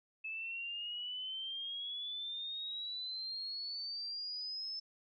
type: exponential sweep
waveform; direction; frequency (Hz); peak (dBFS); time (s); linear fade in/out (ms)
sine; up; 2602 to 5274; -39; 0.24-4.8; 10
effects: none